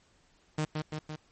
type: tone with echo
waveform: sawtooth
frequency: 153.9 Hz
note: D#3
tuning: 19 cents flat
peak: -24 dBFS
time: 0.58-0.65 s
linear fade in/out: 5 ms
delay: 170 ms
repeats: 3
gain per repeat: -3 dB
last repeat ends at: 1.16 s
effects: pink hiss -66 dBFS RMS until 1.31 s + MP3 32 kbps